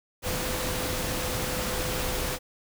sine tone in noise, 506 Hz, B4, 42 cents sharp, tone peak -36 dBFS, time 0.22-2.39 s, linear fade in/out 50 ms, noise pink, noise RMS -30 dBFS, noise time 0.22-2.39 s, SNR -9 dB, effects none

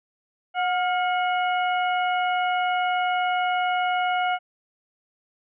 harmonic tone with a mistuned harmonic, 728 Hz, F#5, 28 cents flat, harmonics 1 / 2 / 3 / 4, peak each -22 / -28 / -32 / -34 dBFS, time 0.54-4.39 s, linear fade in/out 50 ms, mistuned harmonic 2, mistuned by -57 cents, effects none

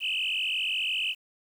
sine tone with frequency modulation, 2794 Hz, F7, in tune, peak -25 dBFS, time 0-1.15 s, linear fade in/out 50 ms, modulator 45.7 Hz, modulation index 6, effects tanh soft clip ceiling -22 dBFS + 9-bit

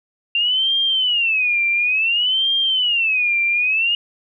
sine tone with vibrato, 2753 Hz, F7, 25 cents flat, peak -15 dBFS, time 0.35-3.95 s, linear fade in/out 2 ms, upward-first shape sine, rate 0.57 Hz, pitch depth 260 cents each way, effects none

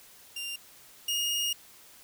sawtooth tone pair in turn, 2789 / 2854 Hz, F7 / F7, -3 / +37 cents, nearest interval unison, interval 40 cents, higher second, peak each -31 / -24 dBFS, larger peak second, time 0.36-0.56 / 1.08-1.53 s, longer second, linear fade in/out 5 ms, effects white hiss -54 dBFS RMS until 2.03 s

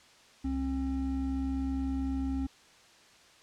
triangle tone pair together, 67 / 268 Hz, C2 / C4, +42 / +42 cents, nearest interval 2 octaves, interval 2400 cents, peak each -32 / -29 dBFS, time 0.44-2.47 s, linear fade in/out 10 ms, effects white hiss -58 dBFS RMS until 3.42 s + low-pass 6000 Hz 12 dB/octave

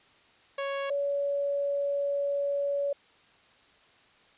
sawtooth / sine tone pair in turn, 554.4 / 565.7 Hz, C#5 / C#5, 0 / +35 cents, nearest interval unison, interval 35 cents, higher second, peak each -26 dBFS, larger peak neither, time 0.58-0.9 / 0.9-2.93 s, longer second, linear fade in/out 5 ms, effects white hiss -60 dBFS RMS until 4.37 s + resampled to 8000 Hz

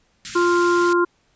white band-stop noise, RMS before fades -30 dBFS, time 0.25-0.93 s, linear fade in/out 0 ms, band 250 to 1400 Hz, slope 48 dB/octave
harmonic tone, 349.2 Hz, F4, in tune, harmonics 1 / 3 / 4, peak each -16 / -21 / -22 dBFS, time 0.35-1.05 s, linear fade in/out 10 ms
effects pink hiss -63 dBFS RMS until 1.35 s + resampled to 16000 Hz

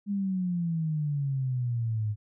sine exponential sweep, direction down, 205.4 to 103.83 Hz, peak -26 dBFS, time 0.06-2.16 s, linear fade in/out 50 ms, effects none

